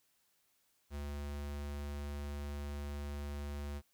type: tone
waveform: square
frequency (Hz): 72.2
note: D2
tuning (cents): -29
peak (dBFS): -40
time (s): 0.9-3.82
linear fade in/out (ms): 50
effects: white hiss -75 dBFS RMS until 3.93 s